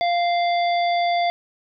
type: harmonic tone with a mistuned harmonic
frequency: 696 Hz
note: F5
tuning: 6 cents flat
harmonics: 1 / 3 / 5 / 7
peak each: -18 / -28 / -32 / -35 dBFS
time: 0.01-1.3 s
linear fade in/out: 0 ms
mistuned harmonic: 7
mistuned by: -77 cents
effects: none